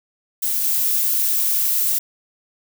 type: noise with level steps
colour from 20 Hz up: violet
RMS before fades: -21 / -19 dBFS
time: 0.42-1.99 s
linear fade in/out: 10 ms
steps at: 0.64 s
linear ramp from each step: 2 ms
effects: none